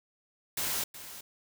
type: noise with echo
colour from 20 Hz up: white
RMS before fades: -32 dBFS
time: 0.57-0.84 s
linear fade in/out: 5 ms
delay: 370 ms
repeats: 1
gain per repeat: -13 dB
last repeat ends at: 1.21 s
effects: none